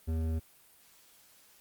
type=tone with hard clipping; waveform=triangle; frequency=80.5 Hz; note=E2; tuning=41 cents flat; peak=-31 dBFS; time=0.07-0.4 s; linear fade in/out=20 ms; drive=16 dB; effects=white hiss -61 dBFS RMS until 1.6 s + Opus 32 kbps